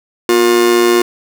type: tone with amplitude modulation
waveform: 45% pulse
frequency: 356.4 Hz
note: F4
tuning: 35 cents sharp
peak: -5 dBFS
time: 0.29-1.02 s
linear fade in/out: 2 ms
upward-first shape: sine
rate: 115 Hz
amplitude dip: 70%
effects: none